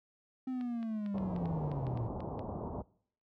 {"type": "linear sweep", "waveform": "triangle", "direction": "down", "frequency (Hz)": [261.6, 110], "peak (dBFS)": -32, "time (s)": [0.47, 2.08], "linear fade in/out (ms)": 5}
{"type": "clicks", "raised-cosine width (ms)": 0.3, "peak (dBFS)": -36, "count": 11, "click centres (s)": [0.611, 0.829, 1.062, 1.182, 1.363, 1.457, 1.716, 1.868, 1.974, 2.205, 2.393]}
{"type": "low-pass noise", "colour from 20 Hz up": "pink", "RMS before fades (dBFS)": -39, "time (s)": [1.14, 2.82], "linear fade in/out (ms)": 5, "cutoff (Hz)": 1000, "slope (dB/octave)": 48}
{"effects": ["noise-tail reverb RT60 0.6 s tail -23 dB re dry", "high-pass 60 Hz 12 dB/octave"]}